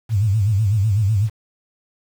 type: tone with vibrato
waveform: sine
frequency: 103.83 Hz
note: G#2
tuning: in tune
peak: -14 dBFS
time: 0.09-1.3 s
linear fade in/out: 50 ms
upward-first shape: sine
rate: 8 Hz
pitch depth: 150 cents each way
effects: 7-bit